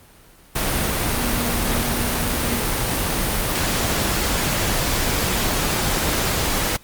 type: tone in noise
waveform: sine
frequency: 238.4 Hz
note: A#3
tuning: 39 cents sharp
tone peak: -28 dBFS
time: 1.07-2.6 s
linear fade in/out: 10 ms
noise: pink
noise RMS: -21 dBFS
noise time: 0.55-6.77 s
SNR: -10 dB
effects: pink hiss -49 dBFS RMS until 6.83 s + Opus 32 kbps